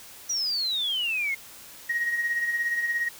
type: exponential sweep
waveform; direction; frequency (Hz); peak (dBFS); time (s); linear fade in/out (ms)
sine; down; 5900 to 2109; -24; 0.29-1.35; 10
type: tone with tremolo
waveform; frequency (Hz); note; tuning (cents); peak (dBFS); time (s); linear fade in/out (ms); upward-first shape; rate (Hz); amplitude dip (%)
sine; 1884; A#6; +18; -21; 1.89-3.09; 10; sine; 17; 55
effects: tanh soft clip ceiling -18 dBFS + white hiss -46 dBFS RMS until 3.19 s